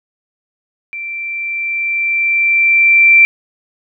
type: tone with level ramp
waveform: sine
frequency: 2349 Hz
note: D7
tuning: in tune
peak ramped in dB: -22 to -3 dBFS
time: 0.93-3.25 s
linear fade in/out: 0 ms
effects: none